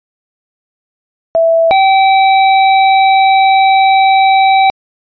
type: tone pair in turn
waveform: sine / square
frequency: 659.3 / 771.9 Hz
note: E5 / G5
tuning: 0 / -27 cents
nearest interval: minor third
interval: 273 cents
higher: second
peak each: -6 dBFS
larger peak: neither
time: 1.35-1.71 / 1.71-4.7 s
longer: second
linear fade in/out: 0 ms
effects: resampled to 11025 Hz